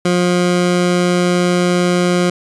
20% pulse tone, 177.7 Hz, F3, 30 cents sharp, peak -7 dBFS, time 0.05-2.3 s, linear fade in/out 5 ms, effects resampled to 22050 Hz

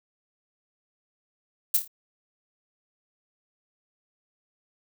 violet noise with echo, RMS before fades -20 dBFS, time 1.74-1.77 s, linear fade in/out 5 ms, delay 27 ms, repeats 4, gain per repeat -7 dB, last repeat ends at 1.878 s, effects none

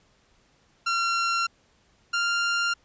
sawtooth tone pair in turn, 1370 / 1393.1 Hz, F6 / F6, -34 / -5 cents, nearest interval unison, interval 29 cents, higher second, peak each -19 / -19 dBFS, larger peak neither, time 0.86-1.47 / 2.13-2.74 s, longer neither, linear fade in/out 10 ms, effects pink hiss -63 dBFS RMS until 2.84 s + resampled to 16000 Hz

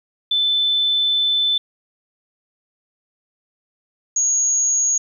sine tone pair in turn, 3520 / 6645 Hz, A7 / G#8, 0 / 0 cents, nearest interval major seventh, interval 1100 cents, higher second, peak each -15 dBFS, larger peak neither, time 0.31-1.58 / 4.16-4.98 s, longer first, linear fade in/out 5 ms, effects 9-bit

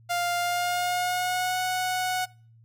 sawtooth tone with pitch glide, 700 to 736.9 Hz, F5 to F#5, +4 to -7 cents, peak -21 dBFS, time 0.09-2.26 s, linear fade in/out 20 ms, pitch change +89 cents, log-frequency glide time 0.37-1.6 s, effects noise-tail reverb RT60 0.4 s tail -23 dB re dry + added 114 Hz sine -52 dBFS peak until 2.64 s

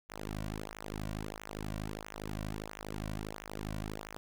sawtooth tone with flanger, 52.4 Hz, G#1, 16 cents sharp, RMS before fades -41 dBFS, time 0.09-4.17 s, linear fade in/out 0 ms, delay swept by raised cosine 0.21 to 2.41 ms, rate 1.5 Hz, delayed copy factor -0.95, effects none

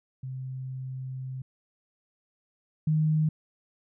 sine tone pair in turn, 130.5 / 155.19 Hz, C3 / D#3, -4 / -4 cents, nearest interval minor third, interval 300 cents, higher second, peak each -33 / -21 dBFS, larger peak second, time 0.23-1.42 / 2.87-3.29 s, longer first, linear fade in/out 5 ms, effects none

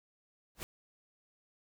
pink noise with exponential growth, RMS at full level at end -36 dBFS, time 0.55-0.63 s, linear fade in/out 0 ms, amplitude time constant 17 ms, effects none

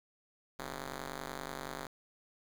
5% pulse ring-modulated tone, 136.2 Hz, C#3, 30 cents flat, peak -26 dBFS, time 0.59-1.87 s, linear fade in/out 5 ms, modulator 111 Hz, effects 11-bit

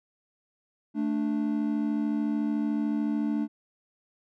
triangle tone pair together, 220 / 293.7 Hz, A3 / D4, 0 / 0 cents, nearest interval perfect fourth, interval 500 cents, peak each -26 dBFS, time 0.94-3.48 s, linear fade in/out 50 ms, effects none

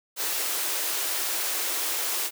white high-pass noise, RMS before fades -28 dBFS, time 0.16-2.31 s, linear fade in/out 50 ms, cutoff 300 Hz, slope 96 dB/octave, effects none

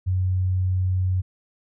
sine tone, 92.5 Hz, F#2, in tune, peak -19 dBFS, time 0.06-1.22 s, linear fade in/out 20 ms, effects none

